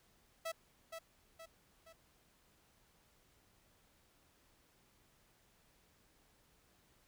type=tone with echo; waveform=sawtooth; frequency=655 Hz; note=E5; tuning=11 cents flat; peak=-35 dBFS; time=0.45-0.52 s; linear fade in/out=10 ms; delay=470 ms; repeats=3; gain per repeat=-6 dB; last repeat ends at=1.93 s; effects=pink hiss -71 dBFS RMS until 7.07 s

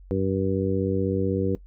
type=harmonic tone; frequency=96 Hz; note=G2; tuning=36 cents flat; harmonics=1 / 2 / 3 / 4 / 5; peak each=-28 / -28 / -28 / -28 / -28 dBFS; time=0.11-1.55 s; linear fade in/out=0 ms; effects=noise-tail reverb RT60 0.1 s tail -19 dB re dry + added 46 Hz sine -44 dBFS peak until 1.66 s

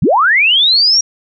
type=linear sweep; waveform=sine; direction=up; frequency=94 to 5740 Hz; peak=-7 dBFS; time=0.02-1.01 s; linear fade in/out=5 ms; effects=none

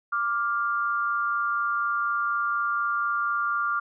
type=tone pair together; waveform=sine; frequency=1175.9 / 1400 Hz; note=D6 / F6; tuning=+2 / +4 cents; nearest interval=minor third; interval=302 cents; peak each=-26 dBFS; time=0.12-3.8 s; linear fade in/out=10 ms; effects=none

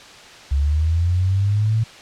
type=linear sweep; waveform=sine; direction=up; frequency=67.8 to 113.4 Hz; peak=-15 dBFS; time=0.51-1.84 s; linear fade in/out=10 ms; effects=white hiss -41 dBFS RMS until 2.01 s + low-pass 5000 Hz 12 dB/octave

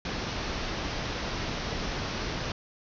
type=low-pass noise; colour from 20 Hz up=pink; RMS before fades=-33 dBFS; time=0.05-2.52 s; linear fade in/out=2 ms; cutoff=6000 Hz; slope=96 dB/octave; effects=none

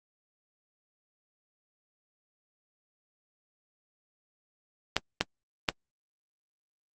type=clicks; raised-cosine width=0.2 ms; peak=-6 dBFS; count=3; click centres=4.966 / 5.21 / 5.688 s; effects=Opus 24 kbps

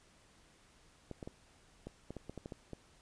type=clicks; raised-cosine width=2 ms; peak=-30 dBFS; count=11; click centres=1.113 / 1.228 / 1.275 / 1.87 / 2.106 / 2.167 / 2.296 / 2.377 / 2.459 / 2.522 / 2.733 s; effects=pink hiss -65 dBFS RMS until 3.01 s + resampled to 22050 Hz

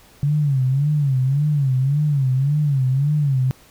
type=tone with vibrato; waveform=sine; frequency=139.4 Hz; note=C#3; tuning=10 cents sharp; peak=-15 dBFS; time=0.23-3.51 s; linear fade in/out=0 ms; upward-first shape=sine; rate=1.8 Hz; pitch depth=140 cents each way; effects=pink hiss -50 dBFS RMS until 3.7 s

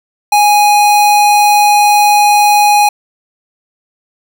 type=tone; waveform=square; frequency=829 Hz; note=G#5; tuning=3 cents flat; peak=-6 dBFS; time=0.32-2.89 s; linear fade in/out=5 ms; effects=none

